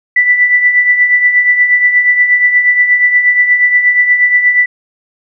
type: tone with tremolo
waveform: sine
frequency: 1975.5 Hz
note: B6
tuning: in tune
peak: -3 dBFS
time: 0.16-4.66 s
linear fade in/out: 5 ms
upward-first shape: triangle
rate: 8.4 Hz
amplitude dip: 65%
effects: none